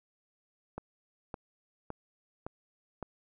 click train, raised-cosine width 1 ms, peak -24 dBFS, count 5, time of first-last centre 0.78-3.027 s, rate 1.78 Hz, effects none

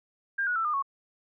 sine tone with pitch steps, 1600 / 1458.8 / 1330 / 1212.6 / 1105.5 Hz, G6 / F#6 / E6 / D#6 / C#6, +35 / -25 / +15 / -45 / -5 cents, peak -25 dBFS, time 0.38-0.825 s, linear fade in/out 10 ms, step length 89 ms, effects none

